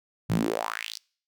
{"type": "tone with high-pass filter sweep", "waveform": "sawtooth", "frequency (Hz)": 55, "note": "A1", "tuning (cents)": 0, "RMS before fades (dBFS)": -29, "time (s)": [0.29, 0.99], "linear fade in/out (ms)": 20, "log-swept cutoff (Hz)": [120, 5700], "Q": 4.5, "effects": ["noise-tail reverb RT60 0.5 s tail -26 dB re dry"]}